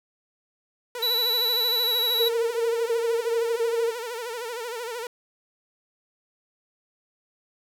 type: tone with vibrato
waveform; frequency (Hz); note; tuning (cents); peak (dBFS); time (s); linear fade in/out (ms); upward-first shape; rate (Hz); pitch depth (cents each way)
sawtooth; 469.9; A#4; +14; -27; 0.95-5.07; 2; sine; 13; 100
type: tone with pitch glide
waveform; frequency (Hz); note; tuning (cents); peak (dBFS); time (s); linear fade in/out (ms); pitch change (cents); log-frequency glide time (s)
square; 3941 to 3912; B7 to B7; -4 to -17; -22; 1.02-2.29; 10; -13; 1.82-1.92
type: tone bursts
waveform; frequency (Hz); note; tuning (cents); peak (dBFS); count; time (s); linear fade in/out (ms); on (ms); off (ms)
sine; 462.3; A#4; -14; -22; 5; 2.19-3.914; 10; 320; 31
effects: none